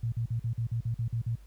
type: tone bursts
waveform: sine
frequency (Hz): 115.6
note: A#2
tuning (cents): -14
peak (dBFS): -27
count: 10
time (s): 0.03-1.355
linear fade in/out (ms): 5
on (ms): 92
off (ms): 45
effects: added 50 Hz sine -48 dBFS peak until 1.46 s + pink hiss -65 dBFS RMS until 1.46 s